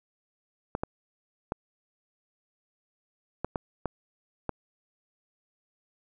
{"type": "clicks", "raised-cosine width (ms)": 1, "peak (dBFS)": -15, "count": 7, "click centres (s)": [0.751, 0.835, 1.521, 3.446, 3.558, 3.857, 4.493], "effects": []}